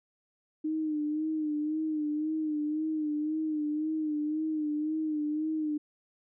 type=tone with vibrato; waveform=sine; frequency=306.6 Hz; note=D#4; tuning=25 cents flat; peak=-28 dBFS; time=0.64-5.78 s; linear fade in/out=10 ms; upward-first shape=sine; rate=1.9 Hz; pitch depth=49 cents each way; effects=none